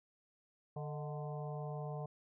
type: harmonic tone with a mistuned harmonic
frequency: 147.8 Hz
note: D3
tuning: 11 cents sharp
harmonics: 1 / 3 / 4 / 5 / 6 / 7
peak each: -41 / -48 / -49 / -49 / -56 / -55 dBFS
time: 0.76-2.06 s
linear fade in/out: 5 ms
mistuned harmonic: 4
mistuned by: +76 cents
effects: none